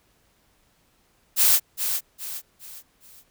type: noise with echo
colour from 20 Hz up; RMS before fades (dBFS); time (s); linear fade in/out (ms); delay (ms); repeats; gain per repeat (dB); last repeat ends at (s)
blue; -17; 1.36-1.6; 50; 410; 4; -8; 3.24
effects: pink hiss -64 dBFS RMS until 3.3 s